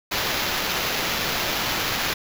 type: noise with sample-and-hold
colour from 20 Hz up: white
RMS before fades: -25 dBFS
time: 0.11-2.14 s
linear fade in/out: 10 ms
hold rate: 8820 Hz
effects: none